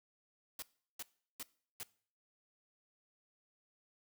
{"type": "noise bursts", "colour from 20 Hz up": "white", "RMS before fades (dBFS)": -44, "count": 4, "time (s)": [0.59, 1.832], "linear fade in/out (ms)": 2, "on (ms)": 33, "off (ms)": 370, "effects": ["noise-tail reverb RT60 0.5 s tail -21 dB re dry"]}